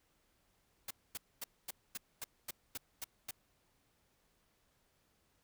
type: noise bursts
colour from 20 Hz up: white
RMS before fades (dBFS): -42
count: 10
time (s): 0.88-3.31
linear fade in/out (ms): 5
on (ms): 27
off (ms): 240
effects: pink hiss -75 dBFS RMS until 5.43 s